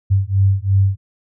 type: beating tone pair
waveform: sine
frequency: 96.1 / 99 Hz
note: G2 / G2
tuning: -34 / +18 cents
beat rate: 2.9 Hz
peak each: -15 / -15 dBFS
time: 0.1-0.97 s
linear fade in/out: 20 ms
effects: none